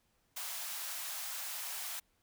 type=high-pass noise; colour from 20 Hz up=white; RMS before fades=-41 dBFS; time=0.36-2 s; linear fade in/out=10 ms; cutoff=620 Hz; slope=48 dB/octave; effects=pink hiss -75 dBFS RMS until 2.22 s